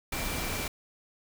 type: tone in noise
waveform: sine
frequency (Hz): 2350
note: D7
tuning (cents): +1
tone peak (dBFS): -41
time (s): 0.12-0.68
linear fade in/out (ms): 5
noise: pink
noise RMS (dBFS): -33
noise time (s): 0.12-0.68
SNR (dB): -11
effects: none

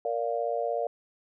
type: chord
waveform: sine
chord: Bb major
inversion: none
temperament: just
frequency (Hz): 466.2 / 582.7 / 699.2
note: Bb4 / D5 / F5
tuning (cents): 0 / -14 / +2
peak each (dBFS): -31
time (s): 0.05-0.87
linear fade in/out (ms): 2
effects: none

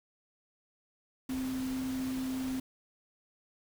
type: tone in noise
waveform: sine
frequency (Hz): 260.2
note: C4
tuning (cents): -9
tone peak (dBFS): -32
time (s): 1.29-2.6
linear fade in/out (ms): 5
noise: pink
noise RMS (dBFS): -45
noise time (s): 1.29-2.6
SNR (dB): +10
effects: none

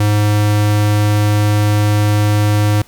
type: tone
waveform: square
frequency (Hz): 104.6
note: G#2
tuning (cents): +13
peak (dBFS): -11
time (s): 0-2.82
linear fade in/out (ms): 5
effects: pink hiss -46 dBFS RMS until 2.87 s

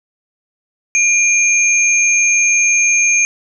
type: tone pair together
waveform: sine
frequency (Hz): 2400 / 6407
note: D7 / G8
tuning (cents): +37 / +37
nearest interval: octave + perfect fourth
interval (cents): 1700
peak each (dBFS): -12 / -13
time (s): 0.95-3.25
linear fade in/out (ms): 0
effects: none

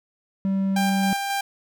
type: tone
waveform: triangle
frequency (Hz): 193.6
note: G3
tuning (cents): -21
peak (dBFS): -18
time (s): 0.45-1.13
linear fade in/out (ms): 0
type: tone with tremolo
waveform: sawtooth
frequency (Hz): 794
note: G5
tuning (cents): +22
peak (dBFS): -19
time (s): 0.76-1.41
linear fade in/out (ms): 5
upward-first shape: square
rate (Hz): 3.7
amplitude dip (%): 25
effects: none

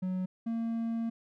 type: tone pair in turn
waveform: triangle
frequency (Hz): 185 / 228.9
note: F#3 / A#3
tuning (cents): 0 / -31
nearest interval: major third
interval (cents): 369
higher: second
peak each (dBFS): -28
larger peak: neither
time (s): 0.02-0.26 / 0.46-1.1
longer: second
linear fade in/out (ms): 10
effects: none

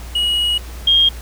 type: tone pair in turn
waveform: triangle / sine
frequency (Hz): 2903 / 3233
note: F#7 / G#7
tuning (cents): -34 / -47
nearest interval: major second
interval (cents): 187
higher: second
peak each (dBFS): -13 / -9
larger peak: second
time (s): 0.15-0.58 / 0.87-1.09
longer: first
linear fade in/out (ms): 5
effects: added 60 Hz sine -29 dBFS peak until 1.21 s + pink hiss -38 dBFS RMS until 1.21 s

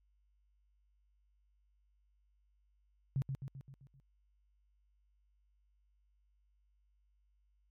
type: tone with echo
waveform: sine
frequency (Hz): 135.2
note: C#3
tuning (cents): -43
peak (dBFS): -30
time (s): 3.16-3.22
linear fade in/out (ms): 0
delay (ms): 130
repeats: 6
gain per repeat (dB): -5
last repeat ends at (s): 4
effects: added 50 Hz sine -70 dBFS peak until 7.7 s + MP3 64 kbps

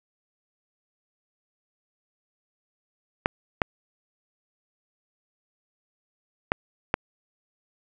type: clicks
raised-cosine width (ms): 0.5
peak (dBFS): -5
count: 4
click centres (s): 3.259 / 3.618 / 6.519 / 6.941
effects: none

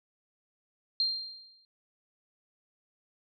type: tone with exponential decay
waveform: sine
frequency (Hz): 4186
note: C8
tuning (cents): 0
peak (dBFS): -23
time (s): 1-1.65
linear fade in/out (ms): 1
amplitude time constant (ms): 140
effects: none

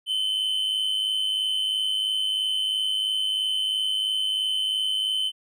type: tone pair together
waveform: triangle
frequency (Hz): 2966 / 3069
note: F#7 / G7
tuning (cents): +4 / -37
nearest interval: minor second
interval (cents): 59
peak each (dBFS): -29 / -22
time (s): 0.06-5.32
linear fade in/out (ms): 50
effects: none

